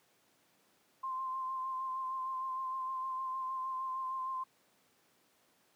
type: tone with vibrato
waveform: sine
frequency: 1046.5 Hz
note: C6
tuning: in tune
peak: -35 dBFS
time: 1.03-4.44 s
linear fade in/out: 10 ms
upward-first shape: sine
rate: 6.5 Hz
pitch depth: 22 cents each way
effects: pink hiss -70 dBFS RMS until 5.75 s + high-pass 200 Hz 12 dB/octave